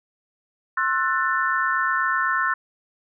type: chord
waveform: sine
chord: F# half-diminished seventh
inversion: second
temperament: just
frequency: 1065.6 / 1332 / 1480 / 1776 Hz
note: C6 / E6 / F#6 / A6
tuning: +31 / +18 / 0 / +16 cents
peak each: -25 dBFS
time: 0.77-2.54 s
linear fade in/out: 5 ms
effects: none